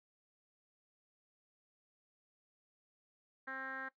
10% pulse tone with low-pass filter, 265.2 Hz, C4, 23 cents sharp, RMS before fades -44 dBFS, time 3.47-3.89 s, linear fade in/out 10 ms, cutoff 1700 Hz, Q 7.2, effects noise-tail reverb RT60 0.1 s tail -17 dB re dry

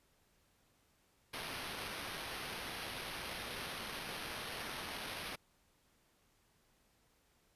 white noise with sample-and-hold, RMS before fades -44 dBFS, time 1.33-5.36 s, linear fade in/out 10 ms, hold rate 7350 Hz, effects pink hiss -73 dBFS RMS until 7.55 s + resampled to 32000 Hz

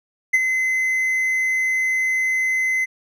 triangle tone with ADSR envelope, 2048 Hz, C7, 38 cents flat, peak -9 dBFS, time 0.33-2.86 s, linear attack 13 ms, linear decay 37 ms, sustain -7 dB, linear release 24 ms, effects none

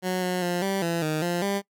15% pulse tone with pitch steps, 183.8 / 181.5 / 176.3 / 194.9 / 168.8 / 155 / 174.3 / 199.2 Hz, F#3 / F#3 / F3 / G3 / E3 / D#3 / F3 / G3, -11 / -33 / +17 / -10 / +41 / -6 / -3 / +28 cents, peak -18 dBFS, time 0.02-1.62 s, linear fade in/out 50 ms, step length 200 ms, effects noise-tail reverb RT60 0.1 s tail -22 dB re dry

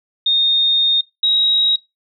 sine tone pair in turn, 3680 / 3813 Hz, A#7 / A#7, -23 / +38 cents, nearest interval minor second, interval 61 cents, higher second, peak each -12 dBFS, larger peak neither, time 0.26-1.01 / 1.23-1.76 s, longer first, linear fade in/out 5 ms, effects noise-tail reverb RT60 0.2 s tail -22 dB re dry

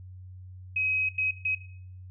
sine tone bursts at uneven times, 2537 Hz, D#7, 33 cents sharp, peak -24 dBFS, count 3, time 0.76-1.09 / 1.18-1.31 / 1.45-1.55 s, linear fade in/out 5 ms, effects noise-tail reverb RT60 0.6 s tail -17 dB re dry + added 92 Hz sine -42 dBFS peak until 2.1 s

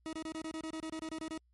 40% pulse tone bursts, 318.5 Hz, D#4, 41 cents sharp, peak -37 dBFS, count 14, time 0.06-1.377 s, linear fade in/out 0 ms, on 69 ms, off 27 ms, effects added 60 Hz sine -67 dBFS peak until 1.53 s + MP3 48 kbps

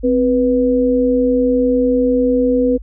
sine tone pair together, 259.6 / 490.8 Hz, C4 / B4, -13 / -11 cents, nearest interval major seventh, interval 1102 cents, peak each -14 dBFS, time 0.03-2.78 s, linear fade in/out 20 ms, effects added 50 Hz sine -29 dBFS peak until 2.82 s

